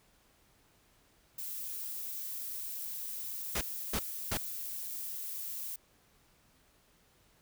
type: noise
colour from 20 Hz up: violet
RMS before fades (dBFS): -40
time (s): 1.38-5.76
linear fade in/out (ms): 5
type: noise bursts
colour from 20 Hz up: pink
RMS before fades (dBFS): -33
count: 3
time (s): 3.55-4.373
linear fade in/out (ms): 5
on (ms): 61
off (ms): 320
effects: pink hiss -67 dBFS RMS until 7.41 s